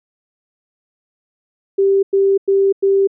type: tone bursts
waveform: sine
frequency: 392 Hz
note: G4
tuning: in tune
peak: -10 dBFS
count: 4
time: 1.78-3.074 s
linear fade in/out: 10 ms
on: 250 ms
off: 98 ms
effects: none